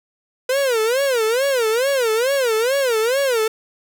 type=tone with vibrato; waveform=45% pulse; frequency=493.9 Hz; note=B4; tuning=in tune; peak=-16 dBFS; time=0.49-3.48 s; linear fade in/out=5 ms; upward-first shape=sine; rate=2.3 Hz; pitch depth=220 cents each way; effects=none